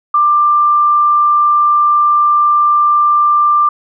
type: tone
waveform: sine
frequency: 1186 Hz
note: D6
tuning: 17 cents sharp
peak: -7 dBFS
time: 0.14-3.69 s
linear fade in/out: 5 ms
effects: none